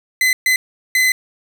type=tone bursts at uneven times; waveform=40% pulse; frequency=2031 Hz; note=B6; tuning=48 cents sharp; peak=-11 dBFS; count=3; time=0.21-0.33 / 0.46-0.56 / 0.95-1.12 s; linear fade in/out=2 ms; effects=none